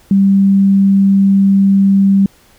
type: tone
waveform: sine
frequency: 196 Hz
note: G3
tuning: in tune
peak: -6 dBFS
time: 0.11-2.26 s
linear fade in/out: 2 ms
effects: pink hiss -48 dBFS RMS until 2.58 s

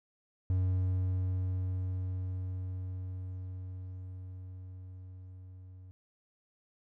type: tone with level ramp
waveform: triangle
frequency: 92.5 Hz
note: F#2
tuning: in tune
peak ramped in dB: -24 to -46 dBFS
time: 0.5-5.91 s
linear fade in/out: 0 ms
effects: none

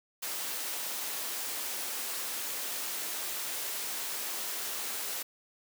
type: high-pass noise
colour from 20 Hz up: white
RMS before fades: -36 dBFS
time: 0.22-5.23 s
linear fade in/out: 10 ms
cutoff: 290 Hz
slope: 12 dB/octave
effects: none

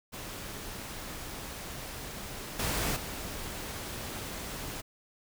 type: noise with level steps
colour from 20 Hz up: pink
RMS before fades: -41 / -31 / -39 dBFS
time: 0.12-4.82 s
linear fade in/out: 20 ms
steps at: 2.59 / 2.96 s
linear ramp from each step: 5 ms
effects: none

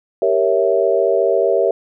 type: chord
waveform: sine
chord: G diminished seventh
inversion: none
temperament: equal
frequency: 392 / 466.2 / 554.4 / 659.3 Hz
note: G4 / Bb4 / Db5 / Fb5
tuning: 0 / 0 / 0 / 0 cents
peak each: -18 dBFS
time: 0.22-1.71 s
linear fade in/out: 2 ms
effects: none

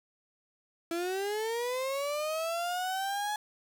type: linear sweep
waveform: 35% pulse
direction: up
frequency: 330.8 to 847 Hz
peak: -29 dBFS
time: 0.91-3.36 s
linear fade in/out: 2 ms
effects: none

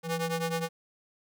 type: ring-modulated tone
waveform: sawtooth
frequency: 329.6 Hz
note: E4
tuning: in tune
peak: -22 dBFS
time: 0.03-0.69 s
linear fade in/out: 50 ms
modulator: 160 Hz
effects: none

